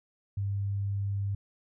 sine tone, 99.7 Hz, G2, 30 cents sharp, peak -28 dBFS, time 0.37-1.35 s, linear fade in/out 5 ms, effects none

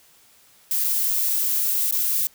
violet noise with dropouts, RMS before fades -22 dBFS, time 0.71-2.27 s, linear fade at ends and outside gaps 1 ms, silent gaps 0.84-0.844 / 1.911-1.924 s, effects white hiss -55 dBFS RMS until 2.34 s

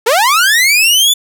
sawtooth linear sweep, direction up, 415.3 to 3520 Hz, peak -4 dBFS, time 0.06-1.14 s, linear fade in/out 10 ms, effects none

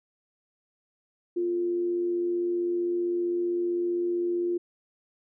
sine tone with amplitude modulation, 349.2 Hz, F4, in tune, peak -23 dBFS, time 1.36-4.58 s, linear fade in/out 10 ms, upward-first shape sine, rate 95.5 Hz, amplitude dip 30%, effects none

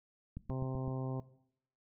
click train, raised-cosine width 5 ms, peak -29 dBFS, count 5, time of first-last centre 0.37-0.879 s, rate 7.86 Hz
harmonic tone, 130.81 Hz, C3, in tune, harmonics 1 / 2 / 3 / 4 / 5 / 6 / 7 / 8, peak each -36 / -42 / -46 / -48 / -50 / -52 / -53 / -54 dBFS, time 0.5-1.2 s, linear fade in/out 0 ms
effects noise-tail reverb RT60 0.7 s tail -18 dB re dry

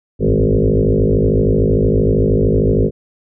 sine tone with frequency modulation, 155.1 Hz, D#3, 5 cents flat, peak -10 dBFS, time 0.19-2.91 s, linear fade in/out 50 ms, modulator 53.1 Hz, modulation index 6.2, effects none

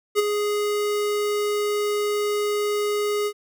square tone with ADSR envelope, 415.3 Hz, G#4, in tune, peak -15 dBFS, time 0.15-3.33 s, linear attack 40 ms, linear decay 20 ms, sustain -7 dB, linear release 65 ms, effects none

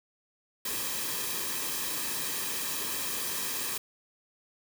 white noise with comb filter, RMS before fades -33 dBFS, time 0.65-3.78 s, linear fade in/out 5 ms, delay 1.4 ms, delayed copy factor -0.6, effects none

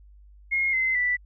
sine tone with pitch steps, 2149 / 2059 / 1972.9 Hz, C7 / C7 / B6, +46 / -28 / -2 cents, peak -21 dBFS, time 0.51-1.17 s, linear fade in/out 20 ms, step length 220 ms, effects added 50 Hz sine -48 dBFS peak until 1.25 s

